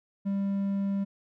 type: tone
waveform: triangle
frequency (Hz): 197.7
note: G3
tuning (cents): +15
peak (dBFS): -24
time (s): 0.25-1.05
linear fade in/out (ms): 20
effects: none